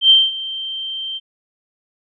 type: tone with ADSR envelope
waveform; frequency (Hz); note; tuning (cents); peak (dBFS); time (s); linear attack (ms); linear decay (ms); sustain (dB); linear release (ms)
sine; 3136; G7; 0; -5; 0.01-1.2; 89; 210; -18; 35
effects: none